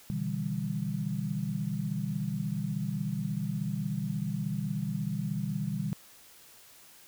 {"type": "chord", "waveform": "sine", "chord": "E minor seventh", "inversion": "second", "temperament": "just", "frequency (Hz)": [123.61, 148.33, 164.81, 197.78], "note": ["B2", "D3", "E3", "G3"], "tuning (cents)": [2, 18, 0, 16], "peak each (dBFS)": [-37, -35, -36, -34], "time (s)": [0.1, 5.93], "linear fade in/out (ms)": 0, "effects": ["white hiss -55 dBFS RMS until 7.07 s"]}